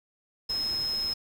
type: tone in noise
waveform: sine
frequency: 5150 Hz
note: E8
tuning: 41 cents flat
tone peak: -27 dBFS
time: 0.49-1.14 s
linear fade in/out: 10 ms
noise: pink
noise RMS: -43 dBFS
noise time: 0.49-1.14 s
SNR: +13 dB
effects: none